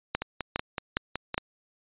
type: two click trains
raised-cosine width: 0.3 ms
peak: -14 / -9 dBFS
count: 7 / 4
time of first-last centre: 0.22-1.344 / 0.15-1.38 s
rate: 5.34 / 2.44 Hz
effects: resampled to 8000 Hz